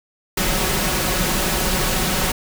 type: noise with comb filter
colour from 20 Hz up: pink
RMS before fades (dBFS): -20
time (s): 0.37-2.32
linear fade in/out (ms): 5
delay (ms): 5.4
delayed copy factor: +0.55
effects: none